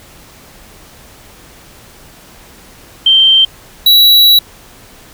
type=tone pair in turn; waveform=sine / square; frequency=3136 / 3914 Hz; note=G7 / B7; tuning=0 / -16 cents; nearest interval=major third; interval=384 cents; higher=second; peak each=-4 dBFS; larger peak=neither; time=3.06-3.45 / 3.86-4.39 s; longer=second; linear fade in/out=5 ms; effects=pink hiss -39 dBFS RMS until 5.13 s